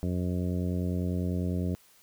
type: harmonic tone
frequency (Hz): 90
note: F#2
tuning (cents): -47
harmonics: 1 / 2 / 3 / 4 / 5 / 6 / 7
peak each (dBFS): -30 / -31 / -36 / -40 / -42 / -45 / -45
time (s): 0.03-1.75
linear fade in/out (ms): 0
effects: white hiss -60 dBFS RMS until 2.02 s